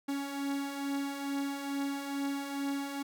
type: beating tone pair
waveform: 45% pulse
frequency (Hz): 277.2 / 279.5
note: C#4 / C#4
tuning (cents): 0 / +14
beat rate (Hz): 2.3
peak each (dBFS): -40 / -34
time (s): 0.08-3.03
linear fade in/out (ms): 10
effects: none